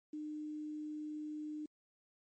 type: tone with quantisation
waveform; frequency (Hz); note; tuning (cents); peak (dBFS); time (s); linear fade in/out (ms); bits
sine; 303.4; D#4; -44; -40; 0.13-1.66; 5; 11
effects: MP3 32 kbps